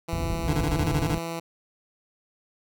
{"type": "tone", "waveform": "10% pulse", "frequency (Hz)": 166.5, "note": "E3", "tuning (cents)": 18, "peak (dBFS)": -22, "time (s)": [0.08, 1.4], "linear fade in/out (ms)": 10}
{"type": "low-pass noise", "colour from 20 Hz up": "white", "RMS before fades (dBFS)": -29, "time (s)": [0.13, 1.18], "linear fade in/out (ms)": 0, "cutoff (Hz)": 120, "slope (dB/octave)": 12}
{"type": "tone bursts", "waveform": "25% pulse", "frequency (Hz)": 148.7, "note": "D3", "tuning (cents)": 22, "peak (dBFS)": -20, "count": 9, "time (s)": [0.48, 1.146], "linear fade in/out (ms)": 2, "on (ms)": 50, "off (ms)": 27}
{"effects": []}